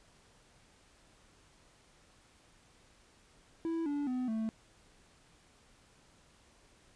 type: tone with pitch steps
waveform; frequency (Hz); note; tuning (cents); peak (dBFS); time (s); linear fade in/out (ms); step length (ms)
triangle; 329.6 / 288.6 / 252.7 / 221.3; E4 / D4 / B3 / A3; 0 / -30 / +40 / +10; -30; 3.65-4.49; 0; 210
effects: pink hiss -64 dBFS RMS until 6.95 s + resampled to 22050 Hz